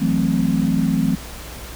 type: chord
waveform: sine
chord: F# half-diminished seventh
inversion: third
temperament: equal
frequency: 164.81 / 185 / 220 / 261.6 Hz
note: E3 / F#3 / A3 / C4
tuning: 0 / 0 / 0 / 0 cents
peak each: -21 dBFS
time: 0-1.16 s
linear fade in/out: 20 ms
effects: added 59 Hz sine -36 dBFS peak until 1.75 s + pink hiss -36 dBFS RMS until 1.75 s